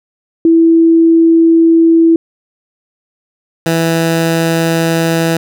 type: tone pair in turn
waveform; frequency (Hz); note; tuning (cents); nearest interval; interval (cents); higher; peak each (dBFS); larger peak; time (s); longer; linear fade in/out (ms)
sine / 15% pulse; 329.6 / 164.8; E4 / E3; 0 / 0; octave; 1200; first; -4; neither; 0.45-2.16 / 3.66-5.37; neither; 2
effects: none